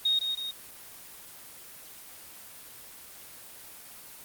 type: tone with echo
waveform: sine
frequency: 3729 Hz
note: A#7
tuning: in tune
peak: -22 dBFS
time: 0.05-0.19 s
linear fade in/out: 5 ms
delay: 160 ms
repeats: 2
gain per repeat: -5 dB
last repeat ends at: 0.51 s
effects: white hiss -47 dBFS RMS until 4.24 s + Opus 24 kbps